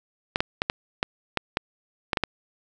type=clicks; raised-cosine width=0.3 ms; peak=-6 dBFS; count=10; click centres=0.359 / 0.405 / 0.619 / 0.699 / 1.029 / 1.373 / 1.571 / 2.132 / 2.172 / 2.237 s; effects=none